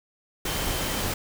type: tone in noise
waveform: sine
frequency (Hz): 3099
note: G7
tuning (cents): -21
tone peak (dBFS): -38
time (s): 0.46-1.02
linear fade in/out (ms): 5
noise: pink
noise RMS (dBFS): -28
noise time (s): 0.45-1.14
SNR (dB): -13
effects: none